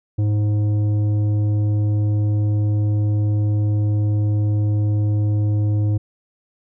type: tone with tanh clipping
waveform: sine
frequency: 104.7 Hz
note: G#2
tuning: 15 cents sharp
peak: -17 dBFS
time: 0.18-5.98 s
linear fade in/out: 10 ms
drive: 9 dB
effects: none